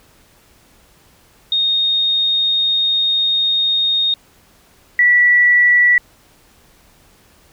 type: tone pair in turn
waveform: sine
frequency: 3704 / 1952 Hz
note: A#7 / B6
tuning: -12 / -21 cents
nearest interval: major seventh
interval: 1109 cents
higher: first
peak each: -13 / -8 dBFS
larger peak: second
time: 1.52-4.14 / 4.99-5.98 s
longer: first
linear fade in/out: 2 ms
effects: pink hiss -51 dBFS RMS until 7.52 s